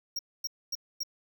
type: tone bursts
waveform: square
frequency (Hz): 5588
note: F8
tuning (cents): 0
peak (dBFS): -31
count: 4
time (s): 0.16-1.034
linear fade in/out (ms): 5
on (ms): 31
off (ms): 250
effects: none